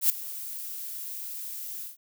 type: noise with ADSR envelope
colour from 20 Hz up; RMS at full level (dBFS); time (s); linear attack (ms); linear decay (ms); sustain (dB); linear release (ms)
violet; -19; 0.01-1.97; 89; 3; -18; 140
effects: none